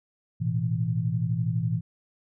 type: chord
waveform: sine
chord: A suspended second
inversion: none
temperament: equal with one note detuned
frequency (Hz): 111.54 / 123.47 / 164.81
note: A2 / B2 / E3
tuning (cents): +24 / 0 / 0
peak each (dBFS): -28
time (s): 0.4-1.81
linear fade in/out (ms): 20
effects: none